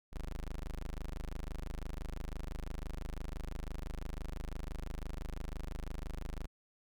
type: tone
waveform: 25% pulse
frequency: 25.93 Hz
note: G#0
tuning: 2 cents flat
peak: -35 dBFS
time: 0.12-6.47 s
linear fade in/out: 20 ms
effects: none